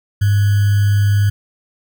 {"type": "tone with sample-and-hold", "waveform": "sine", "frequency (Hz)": 101.5, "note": "G#2", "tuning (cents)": -39, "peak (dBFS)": -10, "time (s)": [0.21, 1.3], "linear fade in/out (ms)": 10, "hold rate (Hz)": 1575, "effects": []}